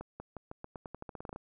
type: accelerating click train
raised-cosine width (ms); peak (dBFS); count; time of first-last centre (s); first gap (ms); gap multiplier
1; -28; 16; 0.01-1.361; 190; 0.88
effects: none